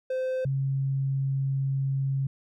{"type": "tone pair in turn", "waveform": ["triangle", "sine"], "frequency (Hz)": [517, 135.91], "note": ["C5", "C#3"], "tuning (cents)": [-21, -34], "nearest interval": "octave + major seventh", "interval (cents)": 2313, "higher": "first", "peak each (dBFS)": -24, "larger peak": "neither", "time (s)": [[0.1, 0.45], [0.45, 2.27]], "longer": "second", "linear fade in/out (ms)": 5, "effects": []}